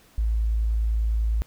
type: tone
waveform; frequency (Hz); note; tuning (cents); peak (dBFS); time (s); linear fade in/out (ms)
sine; 55; A1; 0; -20; 0.18-1.42; 0
effects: pink hiss -56 dBFS RMS until 1.46 s